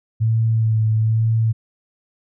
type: tone with vibrato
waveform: sine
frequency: 111.2 Hz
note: A2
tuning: 19 cents sharp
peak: -14 dBFS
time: 0.2-1.53 s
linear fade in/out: 20 ms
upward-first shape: sine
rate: 1.1 Hz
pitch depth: 25 cents each way
effects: none